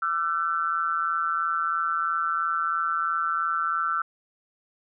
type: tone with amplitude modulation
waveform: sine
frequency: 1346 Hz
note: E6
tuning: 36 cents sharp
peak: -19 dBFS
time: 0.02-4.02 s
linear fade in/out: 5 ms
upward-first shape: sine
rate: 163 Hz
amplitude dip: 90%
effects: none